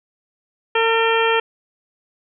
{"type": "harmonic tone with a mistuned harmonic", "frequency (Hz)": 453.7, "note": "A#4", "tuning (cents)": -47, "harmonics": [1, 2, 3, 4, 5, 6, 7], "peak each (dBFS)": [-18, -21, -23, -24, -25, -26, -26], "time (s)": [0.75, 1.4], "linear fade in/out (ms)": 5, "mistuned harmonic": 5, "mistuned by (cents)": 75, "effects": []}